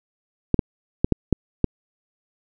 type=clicks; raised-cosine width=3 ms; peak=-3 dBFS; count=6; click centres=0.543 / 0.592 / 1.045 / 1.123 / 1.327 / 1.643 s; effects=none